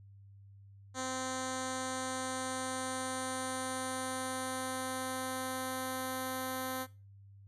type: tone with low-pass filter sweep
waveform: 10% pulse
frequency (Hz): 259.2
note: C4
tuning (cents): -16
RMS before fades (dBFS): -38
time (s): 0.94-6.87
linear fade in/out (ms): 50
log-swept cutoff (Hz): 7500 to 12000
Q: 4.2
effects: noise-tail reverb RT60 0.3 s tail -18 dB re dry + added 99 Hz sine -53 dBFS peak until 7.47 s